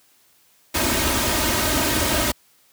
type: noise with comb filter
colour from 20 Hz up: pink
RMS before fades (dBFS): -20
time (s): 0.74-2.32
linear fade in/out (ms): 10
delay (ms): 3.2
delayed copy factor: +0.65
effects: white hiss -58 dBFS RMS until 2.72 s + high-pass 60 Hz 12 dB/octave